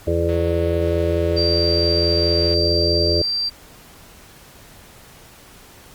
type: harmonic tone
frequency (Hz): 84.6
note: E2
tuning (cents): +45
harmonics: 1 / 2 / 4 / 5 / 6 / 7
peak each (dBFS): -21 / -30 / -23 / -23 / -28 / -23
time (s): 0.07-3.22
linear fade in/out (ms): 5
type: click train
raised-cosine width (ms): 0.3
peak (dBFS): -22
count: 415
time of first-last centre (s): 0.29-2.54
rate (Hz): 184
type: tone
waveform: sine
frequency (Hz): 4699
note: D8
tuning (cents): 0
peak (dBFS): -19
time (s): 1.36-3.5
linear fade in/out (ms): 20
effects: pink hiss -45 dBFS RMS until 5.94 s + Opus 48 kbps